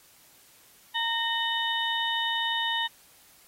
harmonic tone with a mistuned harmonic, 921 Hz, A#5, 21 cents flat, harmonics 1 / 2 / 3 / 4, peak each -31 / -31 / -31 / -31 dBFS, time 0.94-2.88 s, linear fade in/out 20 ms, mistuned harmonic 3, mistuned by +140 cents, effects white hiss -57 dBFS RMS until 3.47 s + AAC 48 kbps

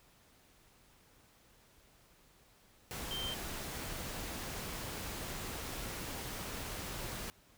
sine tone in noise, 3135 Hz, G7, 1 cent flat, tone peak -38 dBFS, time 3.11-3.34 s, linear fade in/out 0 ms, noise pink, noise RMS -42 dBFS, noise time 2.91-7.3 s, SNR +1 dB, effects pink hiss -65 dBFS RMS until 7.57 s

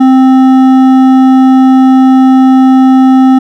sine tone with hard clipping, 261.6 Hz, C4, in tune, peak -3 dBFS, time 0-3.39 s, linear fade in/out 10 ms, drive 9 dB, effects none

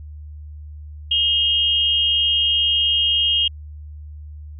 sine tone pair together, 2861 / 3219 Hz, F7 / G7, +41 / +45 cents, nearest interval major second, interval 204 cents, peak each -18 dBFS, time 1.11-3.48 s, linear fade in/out 5 ms, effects added 75 Hz sine -33 dBFS peak until 4.59 s

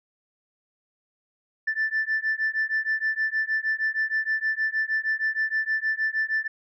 sine beating tone pair, 1760 / 1766.4 Hz, A6 / A6, 0 / +6 cents, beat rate 6.4 Hz, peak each -25 dBFS, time 1.67-6.48 s, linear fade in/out 10 ms, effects tanh soft clip ceiling -18 dBFS

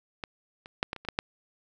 clicks, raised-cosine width 0.3 ms, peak -18 / -28 / -9 / -16 / -25 / -30 / -12 / -10 dBFS, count 8, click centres 0.238 / 0.659 / 0.829 / 0.931 / 0.963 / 1.05 / 1.087 / 1.189 s, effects none

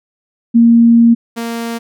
sine / sawtooth tone pair in turn, 232.8 / 231.8 Hz, A#3 / A#3, -2 / -10 cents, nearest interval unison, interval 8 cents, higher first, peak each -4 / -15 dBFS, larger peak first, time 0.54-1.15 / 1.36-1.79 s, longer first, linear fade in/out 20 ms, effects none

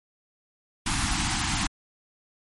pink band-stop noise, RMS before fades -26 dBFS, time 0.86-1.67 s, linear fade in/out 5 ms, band 330 to 710 Hz, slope 96 dB/octave, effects MP3 48 kbps

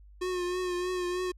square tone with vibrato, 360.8 Hz, F#4, 44 cents flat, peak -30 dBFS, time 0.21-1.32 s, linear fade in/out 10 ms, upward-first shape triangle, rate 3.2 Hz, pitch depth 40 cents each way, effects added 50 Hz sine -50 dBFS peak until 1.37 s + low-pass 9000 Hz 12 dB/octave

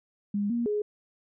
sine tone with pitch steps, 203.8 / 236.6 / 417.9 Hz, G#3 / A#3 / G#4, -32 / +26 / +11 cents, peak -25 dBFS, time 0.34-0.82 s, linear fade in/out 5 ms, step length 160 ms, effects none

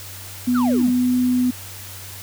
sine tone with pitch glide, 246.9 to 249.9 Hz, B3 to B3, 0 to +21 cents, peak -15 dBFS, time 0.47-1.51 s, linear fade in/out 10 ms, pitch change +21 cents, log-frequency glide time 0.71-1.14 s
triangle exponential sweep, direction down, 1584 to 172 Hz, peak -22 dBFS, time 0.54-0.91 s, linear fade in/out 20 ms
effects added 96 Hz sine -39 dBFS peak until 2.22 s + white hiss -37 dBFS RMS until 2.22 s

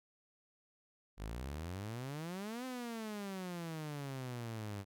sawtooth exponential two-way sweep, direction up then down, 48.38 to 260.4 to 97.5 Hz, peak -37 dBFS, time 1.17-4.85 s, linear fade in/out 50 ms, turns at 2.65 s, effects none

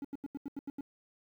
triangle tone bursts, 280.8 Hz, C#4, 22 cents sharp, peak -34 dBFS, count 8, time 0.02-0.809 s, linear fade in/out 2 ms, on 26 ms, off 83 ms, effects 11-bit

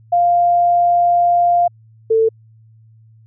sine tone pair in turn, 698.5 / 446.3 Hz, F5 / A4, 0 / +25 cents, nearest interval minor sixth, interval 775 cents, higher first, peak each -10 dBFS, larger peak neither, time 0.12-1.68 / 2.1-2.29 s, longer first, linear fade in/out 10 ms, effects added 111 Hz sine -44 dBFS peak until 3.26 s

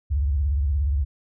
sine tone with vibrato, 70.7 Hz, C#2, 35 cents sharp, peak -19 dBFS, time 0.1-1.05 s, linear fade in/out 20 ms, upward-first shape sine, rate 17 Hz, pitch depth 200 cents each way, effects none

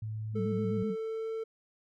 sine tone, 108.7 Hz, A2, 21 cents flat, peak -34 dBFS, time 0.02-0.83 s, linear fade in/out 5 ms
sine tone with vibrato, 198.7 Hz, G3, 24 cents sharp, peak -31 dBFS, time 0.33-0.96 s, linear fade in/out 50 ms, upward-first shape square, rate 7.9 Hz, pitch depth 99 cents each way
triangle tone with pitch glide, 440 to 446.4 Hz, A4 to A4, 0 to +25 cents, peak -31 dBFS, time 0.35-1.44 s, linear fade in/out 10 ms, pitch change +25 cents, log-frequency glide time 0.46-1.31 s
effects none

